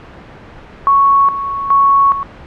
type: tone with tremolo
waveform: sine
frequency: 1108.7 Hz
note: C#6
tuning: in tune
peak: -6 dBFS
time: 0.87-2.23 s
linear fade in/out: 0 ms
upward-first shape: square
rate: 1.2 Hz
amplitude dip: 70%
effects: pink hiss -35 dBFS RMS until 2.46 s + low-pass 2000 Hz 12 dB/octave